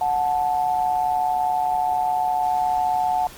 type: tone pair together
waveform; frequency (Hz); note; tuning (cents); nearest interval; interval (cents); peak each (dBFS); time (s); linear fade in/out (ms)
sine; 734.4 / 874; F#5 / A5; -13 / -12; minor third; 301; -20 / -23; 0.01-3.27; 2
effects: pink hiss -42 dBFS RMS until 3.37 s + Opus 24 kbps